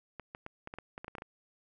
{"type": "clicks", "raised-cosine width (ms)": 0.5, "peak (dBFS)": -27, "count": 12, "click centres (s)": [0.197, 0.349, 0.464, 0.674, 0.739, 0.786, 0.979, 1.045, 1.081, 1.152, 1.183, 1.221], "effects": []}